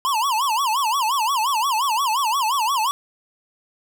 square tone with vibrato, 987.8 Hz, B5, in tune, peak -19 dBFS, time 0.05-2.91 s, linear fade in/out 0 ms, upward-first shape sine, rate 5.7 Hz, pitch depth 250 cents each way, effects none

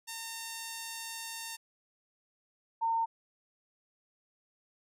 5% pulse / sine tone pair in turn, 911 / 911 Hz, A#5 / A#5, -40 / -40 cents, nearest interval unison, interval 0 cents, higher neither, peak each -27 / -27 dBFS, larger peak neither, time 0.07-1.57 / 2.81-3.06 s, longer first, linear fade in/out 20 ms, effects none

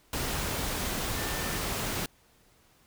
sine tone in noise, 1790 Hz, A6, 29 cents sharp, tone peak -41 dBFS, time 1.16-1.57 s, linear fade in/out 2 ms, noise pink, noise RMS -32 dBFS, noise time 0.13-2.06 s, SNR -12 dB, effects pink hiss -63 dBFS RMS until 2.86 s

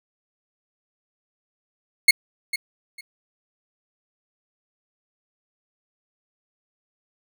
30% pulse tone with echo, 2171 Hz, C#7, 37 cents flat, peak -6 dBFS, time 2.08-2.11 s, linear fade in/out 5 ms, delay 450 ms, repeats 2, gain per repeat -14 dB, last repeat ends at 3.01 s, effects none

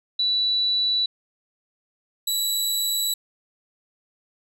sine / 20% pulse tone pair in turn, 3951 / 3934 Hz, B7 / B7, 0 / -7 cents, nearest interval unison, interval 7 cents, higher first, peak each -19 / -16 dBFS, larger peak second, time 0.19-1.06 / 2.27-3.14 s, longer neither, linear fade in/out 5 ms, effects none

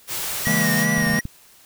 white band-stop noise, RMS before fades -27 dBFS, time 0.07-0.87 s, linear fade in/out 50 ms, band 200 to 290 Hz, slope 96 dB/octave
square tone with vibrato, 1896 Hz, A#6, 29 cents sharp, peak -22 dBFS, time 0.45-1.21 s, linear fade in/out 10 ms, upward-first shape sine, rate 2.7 Hz, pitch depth 53 cents each way
square chord, A# half-diminished seventh, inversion first, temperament equal with one note detuned, 138.59 / 164.81 / 205 / 233.1 Hz, C#3 / E3 / G#3 / A#3, 0 / 0 / -22 / 0 cents, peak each -31 / -25 / -25 / -26 dBFS, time 0.47-1.19 s, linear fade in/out 0 ms
clicks, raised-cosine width 5 ms, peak -19 / -25 / -25 / -22 / -23 / -16 dBFS, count 6, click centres 0.981 / 1.024 / 1.068 / 1.101 / 1.135 / 1.254 s
effects white hiss -51 dBFS RMS until 1.65 s

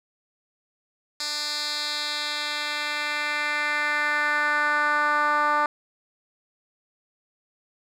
10% pulse tone with band-pass filter sweep, 296.6 Hz, D4, 17 cents sharp, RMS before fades -25 dBFS, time 1.2-5.66 s, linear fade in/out 2 ms, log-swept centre 5100 to 1100 Hz, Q 2.2, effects none

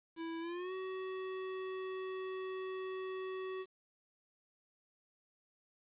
square tone with pitch glide, 329.6 to 376.4 Hz, E4 to F#4, 0 to +30 cents, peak -40 dBFS, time 0.16-3.66 s, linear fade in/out 50 ms, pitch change +230 cents, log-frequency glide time 0.4-0.73 s, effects resampled to 8000 Hz + 11-bit

